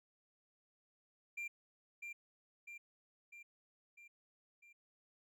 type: tone with echo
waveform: triangle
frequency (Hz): 2378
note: D7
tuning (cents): +21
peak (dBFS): -39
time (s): 1.37-1.48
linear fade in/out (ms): 10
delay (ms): 650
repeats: 5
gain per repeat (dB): -4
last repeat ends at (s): 4.73
effects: none